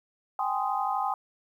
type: chord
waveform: sine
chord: Ab major seventh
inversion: third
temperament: just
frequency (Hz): 778.7 / 830.6 / 1038.3 / 1245.9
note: G5 / Ab5 / C6 / Eb6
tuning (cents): -12 / 0 / -14 / +2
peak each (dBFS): -30 / -31 / -32 / -33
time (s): 0.39-1.14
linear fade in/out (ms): 2
effects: 10-bit